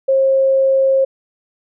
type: tone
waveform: sine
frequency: 536 Hz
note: C5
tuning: 42 cents sharp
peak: -10 dBFS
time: 0.08-1.05 s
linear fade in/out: 10 ms
effects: none